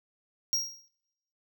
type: tone with exponential decay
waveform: square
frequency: 5620 Hz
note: F8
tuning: 10 cents sharp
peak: -23 dBFS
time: 0.53-0.88 s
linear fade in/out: 0 ms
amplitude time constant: 75 ms
effects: noise-tail reverb RT60 0.8 s tail -21 dB re dry